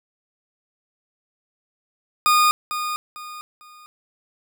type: tone with echo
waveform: 40% pulse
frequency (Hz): 1226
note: D#6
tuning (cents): -26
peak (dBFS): -13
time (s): 2.26-2.51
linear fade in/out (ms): 0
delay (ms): 450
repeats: 3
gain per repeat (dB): -10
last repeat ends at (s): 3.86
effects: none